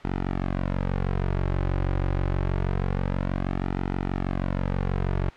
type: tone with flanger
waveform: sawtooth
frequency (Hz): 46.25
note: F#1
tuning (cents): 0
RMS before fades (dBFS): -26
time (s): 0.04-5.3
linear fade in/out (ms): 10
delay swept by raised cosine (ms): 1.8 to 4.5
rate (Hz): 0.26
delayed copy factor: -0.75
effects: white hiss -46 dBFS RMS until 5.36 s + low-pass 2000 Hz 12 dB/octave